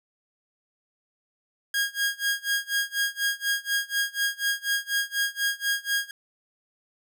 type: tone with tremolo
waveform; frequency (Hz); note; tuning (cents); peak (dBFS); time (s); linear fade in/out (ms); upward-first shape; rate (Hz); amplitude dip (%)
sawtooth; 1632; G#6; -31; -18; 1.74-6.11; 2; sine; 4.1; 95
effects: none